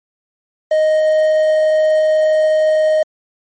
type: tone with quantisation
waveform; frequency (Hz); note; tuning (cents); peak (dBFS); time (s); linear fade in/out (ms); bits
triangle; 622.3; D#5; 0; -8; 0.71-3.03; 5; 6
effects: MP3 32 kbps